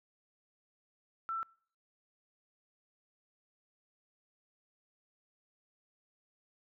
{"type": "tone", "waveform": "sine", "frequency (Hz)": 1336, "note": "E6", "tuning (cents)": 23, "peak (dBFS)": -34, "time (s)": [1.29, 1.43], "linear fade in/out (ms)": 0, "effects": ["noise-tail reverb RT60 0.6 s tail -26 dB re dry"]}